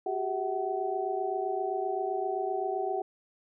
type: tone cluster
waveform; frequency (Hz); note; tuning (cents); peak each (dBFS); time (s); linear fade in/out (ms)
sine; 373.5 / 401.2 / 657 / 754; F#4 / G4 / E5 / F#5; +16 / +40 / -6 / +32; -34 / -34 / -38 / -32; 0.06-3.02; 5
effects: none